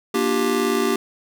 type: chord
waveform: square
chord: G minor seventh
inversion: first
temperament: just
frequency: 235.2 / 294 / 352.8 / 392 Hz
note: Bb3 / D4 / F4 / G4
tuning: +16 / +2 / +18 / 0 cents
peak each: -25 / -27 / -27 / -22 dBFS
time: 0.14-0.96 s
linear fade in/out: 5 ms
effects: none

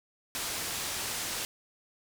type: low-pass noise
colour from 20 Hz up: white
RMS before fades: -35 dBFS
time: 0.35-1.45 s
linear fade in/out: 0 ms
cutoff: 9700 Hz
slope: 12 dB/octave
effects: none

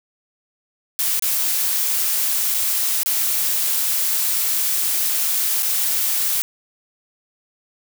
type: noise with dropouts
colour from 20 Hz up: blue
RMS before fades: -20 dBFS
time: 0.99-6.42 s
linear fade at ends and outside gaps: 0 ms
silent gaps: 1.195-1.223 / 2.541-2.545 / 3.032-3.06 / 5.624-5.63 s
effects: none

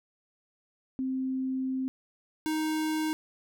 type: tone pair in turn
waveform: sine / square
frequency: 261.6 / 312.1 Hz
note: C4 / D#4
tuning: 0 / +5 cents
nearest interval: minor third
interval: 305 cents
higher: second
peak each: -28 / -28 dBFS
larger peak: neither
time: 0.99-1.88 / 2.46-3.13 s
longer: first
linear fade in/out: 0 ms
effects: none

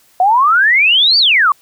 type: exponential two-way sweep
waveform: sine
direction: up then down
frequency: 710 to 4726 to 1086 Hz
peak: -7 dBFS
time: 0.2-1.52 s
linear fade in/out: 2 ms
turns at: 1.18 s
effects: white hiss -51 dBFS RMS until 1.61 s

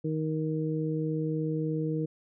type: harmonic tone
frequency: 156.7 Hz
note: D#3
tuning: 13 cents sharp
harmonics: 1 / 2 / 3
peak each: -30 / -32 / -34 dBFS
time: 0.04-2.06 s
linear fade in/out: 10 ms
effects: none

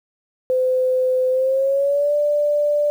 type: tone with pitch glide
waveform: sine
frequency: 512 to 588.1 Hz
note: C5 to D5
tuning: -38 to +2 cents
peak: -15 dBFS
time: 0.5-2.9 s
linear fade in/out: 0 ms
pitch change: +240 cents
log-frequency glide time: 1.3-2.14 s
effects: 8-bit

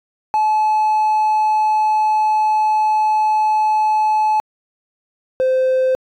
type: tone pair in turn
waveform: triangle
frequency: 860 / 518.3 Hz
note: A5 / C5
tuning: -40 / -16 cents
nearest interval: major sixth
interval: 876 cents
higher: first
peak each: -10 dBFS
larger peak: neither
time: 0.34-4.4 / 5.4-5.95 s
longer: first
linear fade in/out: 0 ms
effects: tanh soft clip ceiling -7 dBFS

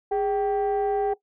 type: tone pair together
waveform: sine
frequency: 410.9 / 777 Hz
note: G#4 / G5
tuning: -18 / -16 cents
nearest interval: major seventh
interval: 1102 cents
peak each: -22 / -23 dBFS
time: 0.11-1.14 s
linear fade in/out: 10 ms
effects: noise-tail reverb RT60 0.1 s tail -18 dB re dry + tanh soft clip ceiling -18 dBFS

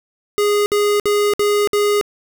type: tone bursts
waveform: square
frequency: 412.9 Hz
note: G#4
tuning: 10 cents flat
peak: -14 dBFS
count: 5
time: 0.38-2.012 s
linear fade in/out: 0 ms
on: 280 ms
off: 58 ms
effects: none

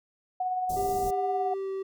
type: tone with tremolo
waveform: sine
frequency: 737 Hz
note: F#5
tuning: 7 cents flat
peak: -25 dBFS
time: 0.4-1.54 s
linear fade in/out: 5 ms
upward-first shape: sine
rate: 18 Hz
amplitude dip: 35%
type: band-stop noise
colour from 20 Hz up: pink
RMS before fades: -38 dBFS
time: 0.69-1.11 s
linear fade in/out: 10 ms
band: 650 to 5600 Hz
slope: 24 dB/octave
type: tone with pitch glide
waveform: triangle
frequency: 396.3 to 385.7 Hz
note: G4 to G4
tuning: +19 to -28 cents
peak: -28 dBFS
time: 0.76-1.83 s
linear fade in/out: 10 ms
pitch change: -47 cents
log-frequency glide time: 1.31-1.71 s
effects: none

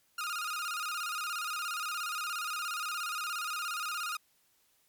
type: tone with vibrato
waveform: sawtooth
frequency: 1318.5 Hz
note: E6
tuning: in tune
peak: -30 dBFS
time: 0.18-4.17 s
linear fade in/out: 5 ms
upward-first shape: square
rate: 17 Hz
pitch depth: 98 cents each way
effects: white hiss -70 dBFS RMS until 4.88 s + MP3 96 kbps

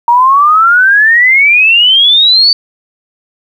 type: exponential sweep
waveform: sine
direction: up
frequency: 932.3 to 4597 Hz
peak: -3 dBFS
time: 0.08-2.53 s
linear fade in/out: 2 ms
effects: 7-bit

